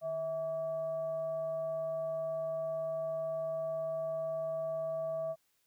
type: tone with frequency modulation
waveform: sine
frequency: 650 Hz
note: E5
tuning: 24 cents flat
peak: -33 dBFS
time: 0.01-5.36 s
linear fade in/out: 50 ms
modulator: 497 Hz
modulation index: 0.28
effects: white hiss -75 dBFS RMS until 5.66 s